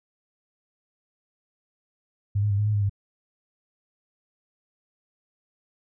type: tone with pitch steps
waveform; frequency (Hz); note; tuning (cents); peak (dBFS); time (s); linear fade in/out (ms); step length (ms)
sine; 101.1 / 104.4 / 100 / 104.6 / 106.2 / 102.7 / 100; G#2 / G#2 / G2 / G#2 / G#2 / G#2 / G2; -46 / +10 / +35 / +13 / +39 / -19 / +35; -20; 2.35-2.896; 10; 78
effects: none